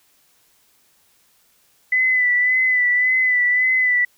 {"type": "tone with vibrato", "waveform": "sine", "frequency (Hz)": 2000, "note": "B6", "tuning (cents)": 21, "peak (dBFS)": -14, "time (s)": [1.92, 4.05], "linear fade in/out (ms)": 5, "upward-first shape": "sine", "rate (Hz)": 1.8, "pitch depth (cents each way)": 33, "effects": ["white hiss -59 dBFS RMS until 4.17 s"]}